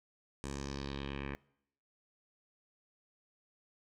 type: tone with low-pass filter sweep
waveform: 10% pulse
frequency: 69.3 Hz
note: C#2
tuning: in tune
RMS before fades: -41 dBFS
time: 0.44-1.35 s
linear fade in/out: 0 ms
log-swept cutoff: 8300 to 2100 Hz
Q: 2.7
effects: noise-tail reverb RT60 0.7 s tail -23 dB re dry